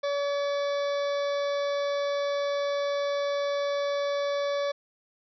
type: harmonic tone with a mistuned harmonic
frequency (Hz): 569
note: C#5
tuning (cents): +45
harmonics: 1 / 2 / 3 / 4 / 6 / 7 / 8 / 9 / 10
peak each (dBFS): -26 / -36 / -41 / -43 / -42 / -47 / -48 / -51 / -52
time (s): 0.03-4.72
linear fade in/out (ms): 10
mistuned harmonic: 6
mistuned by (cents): +32
effects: none